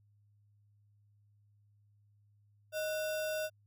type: tone with sample-and-hold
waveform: sine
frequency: 622.3 Hz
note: D#5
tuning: in tune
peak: -33 dBFS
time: 2.72-3.5 s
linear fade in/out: 50 ms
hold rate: 2100 Hz
effects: added 103 Hz sine -65 dBFS peak until 3.66 s